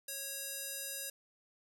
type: tone with band-pass filter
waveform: square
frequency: 550 Hz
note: C#5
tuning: 14 cents flat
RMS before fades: -42 dBFS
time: 0.08-1.1 s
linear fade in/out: 5 ms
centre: 11000 Hz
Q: 1.3
effects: none